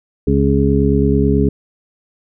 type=harmonic tone; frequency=69.2 Hz; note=C#2; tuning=2 cents flat; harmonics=1 / 2 / 3 / 4 / 6; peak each=-17 / -17 / -17 / -17 / -17 dBFS; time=0.27-1.49 s; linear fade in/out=5 ms; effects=none